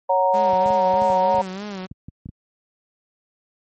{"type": "chord", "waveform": "sine", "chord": "F# major", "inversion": "second", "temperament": "equal", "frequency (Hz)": [554.4, 740, 932.3], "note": ["C#5", "F#5", "A#5"], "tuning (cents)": [0, 0, 0], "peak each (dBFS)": [-19, -22, -18], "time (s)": [0.09, 1.42], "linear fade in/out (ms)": 10}
{"type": "tone with vibrato", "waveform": "sawtooth", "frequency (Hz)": 196.9, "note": "G3", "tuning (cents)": 8, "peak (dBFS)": -25, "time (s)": [0.33, 1.87], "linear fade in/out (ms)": 20, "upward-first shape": "sine", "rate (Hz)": 3.2, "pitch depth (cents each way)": 110}
{"type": "clicks", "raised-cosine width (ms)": 5, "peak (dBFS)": -21, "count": 12, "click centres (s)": [0.532, 0.66, 0.704, 0.938, 1.019, 1.1, 1.345, 1.383, 1.914, 2.085, 2.259, 2.29]}
{"effects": ["high-pass 80 Hz 12 dB/octave", "MP3 32 kbps"]}